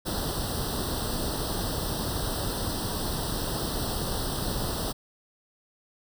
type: noise with comb filter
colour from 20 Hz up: pink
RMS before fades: -30 dBFS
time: 0.05-4.93 s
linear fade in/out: 20 ms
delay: 0.22 ms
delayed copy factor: +1
effects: none